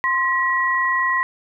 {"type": "tone pair together", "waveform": "sine", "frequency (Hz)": [1046.5, 1918.2], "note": ["C6", "A#6"], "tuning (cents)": [0, 49], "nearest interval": "minor seventh", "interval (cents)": 1049, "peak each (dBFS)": [-20, -19], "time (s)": [0.04, 1.23], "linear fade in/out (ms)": 0, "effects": []}